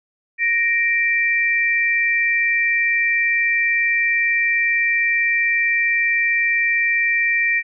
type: tone pair together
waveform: sine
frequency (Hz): 1864.4 / 2349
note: A#6 / D7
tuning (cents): 0 / 0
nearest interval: major third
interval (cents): 400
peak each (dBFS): -18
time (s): 0.38-7.63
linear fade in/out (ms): 50
effects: none